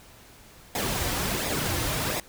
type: noise with flanger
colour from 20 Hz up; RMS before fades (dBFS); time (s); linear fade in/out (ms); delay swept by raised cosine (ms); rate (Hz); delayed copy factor
pink; -28; 0.75-2.2; 2; 0.67 to 4.97; 1.4; -0.6
effects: pink hiss -51 dBFS RMS until 2.28 s